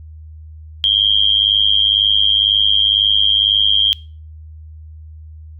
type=tone with amplitude modulation; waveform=sine; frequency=3209 Hz; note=G7; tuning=40 cents sharp; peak=-6 dBFS; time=0.84-3.93 s; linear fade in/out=0 ms; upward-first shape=sine; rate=102 Hz; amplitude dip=100%; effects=noise-tail reverb RT60 0.4 s tail -24 dB re dry + added 78 Hz sine -33 dBFS peak until 5.59 s